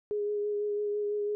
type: tone with vibrato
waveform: sine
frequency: 414.5 Hz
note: G#4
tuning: 3 cents flat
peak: -28 dBFS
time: 0.11-1.35 s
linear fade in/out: 0 ms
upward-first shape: sine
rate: 6 Hz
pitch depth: 16 cents each way
effects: none